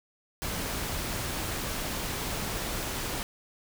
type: noise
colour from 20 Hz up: pink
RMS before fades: -33 dBFS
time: 0.42-3.23 s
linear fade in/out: 0 ms
effects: none